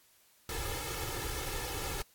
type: noise with comb filter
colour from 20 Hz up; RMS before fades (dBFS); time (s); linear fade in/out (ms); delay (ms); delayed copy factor
pink; -37; 0.49-2.02; 2; 2.3; +1
effects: white hiss -65 dBFS RMS until 2.14 s + AAC 64 kbps